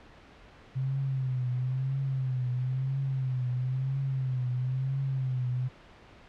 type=tone with vibrato; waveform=sine; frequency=130.2 Hz; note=C3; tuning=8 cents flat; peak=-27 dBFS; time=0.75-5.69 s; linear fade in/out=20 ms; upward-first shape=triangle; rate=1 Hz; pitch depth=89 cents each way; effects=pink hiss -53 dBFS RMS until 6.28 s + low-pass 3000 Hz 12 dB/octave